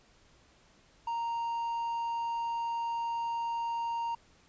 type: tone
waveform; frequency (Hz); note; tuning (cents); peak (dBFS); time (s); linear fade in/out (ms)
triangle; 930; A#5; -4; -29; 1.07-4.15; 5
effects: pink hiss -63 dBFS RMS until 4.48 s + resampled to 16000 Hz